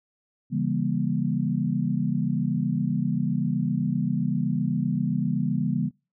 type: chord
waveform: sine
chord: C# diminished seventh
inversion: none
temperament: just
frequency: 138.59 / 166.31 / 199.57 / 239.5 Hz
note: C#3 / E3 / G3 / Bb3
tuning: 0 / +16 / +31 / +47 cents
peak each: -28 dBFS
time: 0.5-5.91 s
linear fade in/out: 50 ms
effects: noise-tail reverb RT60 0.3 s tail -25 dB re dry